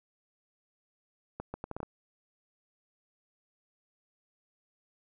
accelerating click train, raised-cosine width 1 ms, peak -23 dBFS, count 7, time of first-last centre 1.4-1.83 s, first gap 140 ms, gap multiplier 0.72, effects none

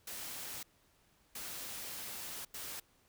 white noise bursts at uneven times, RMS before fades -44 dBFS, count 3, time 0.07-0.63 / 1.35-2.45 / 2.54-2.8 s, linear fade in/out 5 ms, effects pink hiss -70 dBFS RMS until 3.08 s

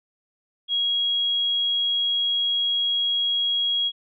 sine tone, 3300 Hz, G#7, 12 cents flat, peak -20 dBFS, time 0.68-3.92 s, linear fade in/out 50 ms, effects none

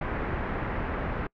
pink low-pass noise, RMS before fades -31 dBFS, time 0.01-1.27 s, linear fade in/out 5 ms, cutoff 2000 Hz, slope 24 dB/octave, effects noise-tail reverb RT60 0.1 s tail -26 dB re dry

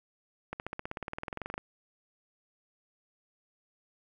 accelerating click train, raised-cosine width 0.5 ms, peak -21 dBFS, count 21, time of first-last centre 0.53-1.579 s, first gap 69 ms, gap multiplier 0.97, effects 10-bit

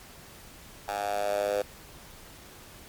10% pulse tone with high-pass filter sweep, 102 Hz, G#2, 31 cents flat, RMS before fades -29 dBFS, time 0.88-1.62 s, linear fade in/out 5 ms, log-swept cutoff 810 to 520 Hz, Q 5.3, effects pink hiss -49 dBFS RMS until 2.88 s + MP3 96 kbps

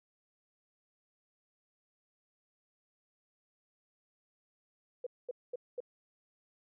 sine tone bursts, 493.9 Hz, B4, in tune, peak -35 dBFS, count 4, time 5.04-5.804 s, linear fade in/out 5 ms, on 26 ms, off 220 ms, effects none

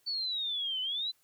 sine exponential two-way sweep, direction down then up, 4530 to 2991 to 4076 Hz, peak -31 dBFS, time 0.06-1.12 s, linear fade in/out 20 ms, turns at 0.81 s, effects white hiss -70 dBFS RMS until 1.23 s

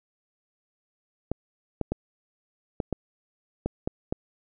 clicks, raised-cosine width 2 ms, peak -13 dBFS, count 8, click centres 1.316 / 1.813 / 1.92 / 2.802 / 2.927 / 3.66 / 3.875 / 4.125 s, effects none

